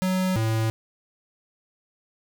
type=tone pair in turn; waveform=square; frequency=185.9 / 111.49 Hz; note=F#3 / A2; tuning=+8 / +23 cents; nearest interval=major sixth; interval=885 cents; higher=first; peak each=-22 dBFS; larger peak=neither; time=0.02-0.36 / 0.36-0.7 s; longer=neither; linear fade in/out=0 ms; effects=none